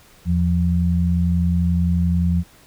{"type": "tone pair together", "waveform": "sine", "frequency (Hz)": [82.41, 173.77], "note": ["E2", "F3"], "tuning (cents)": [0, -8], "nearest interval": "octave + minor second", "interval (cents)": 1292, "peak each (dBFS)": -18, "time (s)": [0.25, 2.44], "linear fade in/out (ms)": 50, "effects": ["pink hiss -50 dBFS RMS until 2.66 s"]}